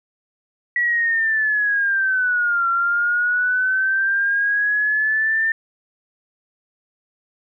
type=linear two-way sweep; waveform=sine; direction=down then up; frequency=1941 to 1365 to 1801 Hz; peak=-16 dBFS; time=0.76-5.52 s; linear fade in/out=2 ms; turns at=2.68 s; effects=none